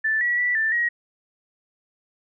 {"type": "tone with pitch steps", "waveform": "sine", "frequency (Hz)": [1760, 1932, 1961, 1773, 1896], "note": ["A6", "B6", "B6", "A6", "A#6"], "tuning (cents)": [0, -39, -13, 13, 29], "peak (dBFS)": -19, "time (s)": [0.04, 0.89], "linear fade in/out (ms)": 10, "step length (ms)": 170, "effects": []}